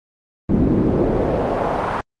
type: noise with band-pass filter sweep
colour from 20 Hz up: brown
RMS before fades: -18 dBFS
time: 0.49-2.01 s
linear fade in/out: 5 ms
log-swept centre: 220 to 1100 Hz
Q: 1.6
effects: Opus 32 kbps